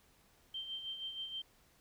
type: tone with tremolo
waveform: sine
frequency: 3136 Hz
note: G7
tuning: in tune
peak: -38 dBFS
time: 0.54-1.42 s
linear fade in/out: 5 ms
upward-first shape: sine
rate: 6.3 Hz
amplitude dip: 55%
effects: pink hiss -68 dBFS RMS until 1.8 s